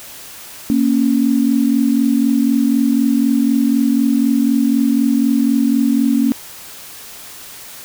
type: tone pair together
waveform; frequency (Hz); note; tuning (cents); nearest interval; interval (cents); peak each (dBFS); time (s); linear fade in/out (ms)
sine; 233.2 / 277.2; A#3 / C#4; +1 / 0; minor third; 299; -14; 0.7-6.32; 0
effects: white hiss -35 dBFS RMS until 7.84 s